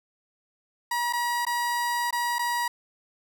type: tone with dropouts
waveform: 30% pulse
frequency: 959 Hz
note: A#5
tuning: 49 cents sharp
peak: -22 dBFS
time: 0.91-2.68 s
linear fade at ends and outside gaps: 5 ms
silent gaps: 1.127-1.133 / 1.452-1.466 / 2.108-2.126 / 2.385-2.391 s
effects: none